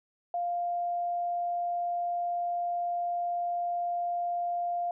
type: tone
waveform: sine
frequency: 699 Hz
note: F5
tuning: 1 cent sharp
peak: -28 dBFS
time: 0.34-4.91 s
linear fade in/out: 2 ms
effects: none